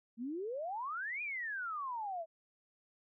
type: exponential two-way sweep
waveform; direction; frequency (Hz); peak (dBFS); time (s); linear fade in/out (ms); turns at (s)
sine; up then down; 220 to 2483 to 632; -37; 0.17-2.26; 50; 1.22
effects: none